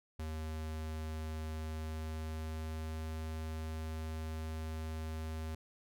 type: tone with pitch glide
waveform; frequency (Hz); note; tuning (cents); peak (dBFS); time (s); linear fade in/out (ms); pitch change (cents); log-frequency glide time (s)
square; 78.7 to 79.34; D#2 to D#2; +20 to +34; -39; 0.19-5.55; 5; +14; 1.59-3.09
effects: none